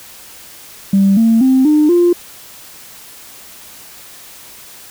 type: tone with pitch steps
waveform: sine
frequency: 196 / 226.4 / 261.6 / 302.3 / 349.2 Hz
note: G3 / A3 / C4 / D#4 / F4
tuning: 0 / +50 / 0 / -50 / 0 cents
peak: -6 dBFS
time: 0.93-2.13 s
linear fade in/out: 5 ms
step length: 240 ms
effects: tanh soft clip ceiling -3 dBFS + white hiss -37 dBFS RMS until 4.9 s